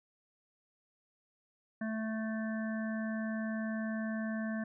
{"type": "harmonic tone", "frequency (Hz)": 220, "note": "A3", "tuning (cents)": 0, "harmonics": [1, 3, 5, 7, 8], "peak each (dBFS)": [-34, -43, -51, -47, -46], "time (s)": [1.81, 4.64], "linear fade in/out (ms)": 5, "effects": []}